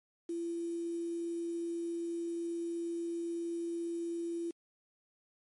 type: tone with quantisation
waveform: sine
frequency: 338.5 Hz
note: E4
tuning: 46 cents sharp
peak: -34 dBFS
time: 0.29-4.51 s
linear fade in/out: 5 ms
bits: 9
effects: MP3 48 kbps